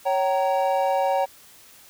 triangle chord, G diminished, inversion second, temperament equal with one note detuned, 554.4 / 767.4 / 932.3 Hz, Db5 / G5 / Bb5, 0 / -37 / 0 cents, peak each -21 / -21 / -25 dBFS, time 0.05-1.26 s, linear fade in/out 20 ms, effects white hiss -50 dBFS RMS until 1.89 s

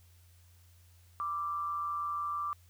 sine tone with amplitude modulation, 1174.7 Hz, D6, in tune, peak -30 dBFS, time 1.2-2.53 s, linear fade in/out 0 ms, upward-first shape sine, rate 166 Hz, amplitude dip 45%, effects added 87 Hz sine -58 dBFS peak until 2.69 s + white hiss -67 dBFS RMS until 2.69 s

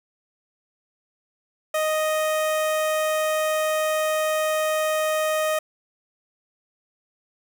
sawtooth tone with notch filter, 622.3 Hz, D#5, in tune, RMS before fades -23 dBFS, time 1.74-5.59 s, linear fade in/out 5 ms, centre 4500 Hz, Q 1.8, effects none

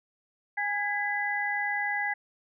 sine tone cluster, 820 / 1655 / 1998 Hz, G#5 / G#6 / B6, -22 / -6 / +20 cents, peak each -32 / -32 / -30 dBFS, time 0.57-2.14 s, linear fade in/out 10 ms, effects none

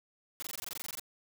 white noise bursts, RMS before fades -40 dBFS, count 14, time 0.4-0.996 s, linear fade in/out 0 ms, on 24 ms, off 20 ms, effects none

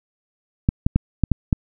clicks, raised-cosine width 5 ms, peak -3 dBFS, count 6, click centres 0.689 / 0.865 / 0.96 / 1.237 / 1.317 / 1.528 s, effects none

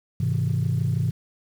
sine chord, Ab augmented, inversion none, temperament just, 103.83 / 129.78 / 162.23 Hz, Ab2 / C3 / E3, 0 / -14 / -27 cents, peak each -24 / -23 / -25 dBFS, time 0.2-1.11 s, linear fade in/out 5 ms, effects tanh soft clip ceiling -15 dBFS + 8-bit

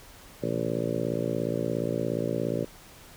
harmonic tone with a mistuned harmonic, 57.1 Hz, A#1, 35 cents flat, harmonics 2 / 3 / 4 / 5 / 6 / 7 / 8 / 9 / 10, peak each -35 / -35 / -35 / -35 / -35 / -35 / -35 / -35 / -35 dBFS, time 0.42-2.65 s, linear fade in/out 10 ms, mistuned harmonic 2, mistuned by +140 cents, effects pink hiss -50 dBFS RMS until 3.16 s

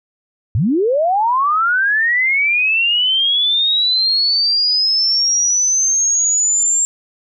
sine linear sweep, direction up, 85.7 to 7440 Hz, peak -12 dBFS, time 0.55-6.85 s, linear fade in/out 0 ms, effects none

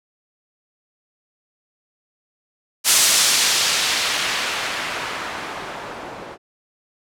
blue noise with low-pass filter sweep, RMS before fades -21 dBFS, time 2.84-6.38 s, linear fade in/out 50 ms, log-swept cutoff 8500 to 600 Hz, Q 0.73, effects none

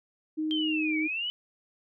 sine tone, 311.1 Hz, D#4, in tune, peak -27 dBFS, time 0.37-1.08 s, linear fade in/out 20 ms
sine linear two-way sweep, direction down then up, 3183 to 2217 to 3024 Hz, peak -29 dBFS, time 0.51-1.3 s, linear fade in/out 0 ms, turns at 0.99 s
effects none

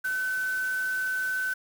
sine tone in noise, 1518 Hz, F#6, 44 cents sharp, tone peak -26 dBFS, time 0.04-1.54 s, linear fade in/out 10 ms, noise white, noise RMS -43 dBFS, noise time 0.04-1.54 s, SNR +14 dB, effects none

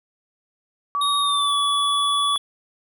sine tone, 1145 Hz, D6, 44 cents flat, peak -20 dBFS, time 0.95-2.36 s, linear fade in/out 0 ms
square tone with pitch glide, 3729 to 3420 Hz, A#7 to A7, 0 to -50 cents, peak -22 dBFS, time 1.01-2.38 s, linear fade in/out 5 ms, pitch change -150 cents, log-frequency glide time 1.2-1.54 s
effects none

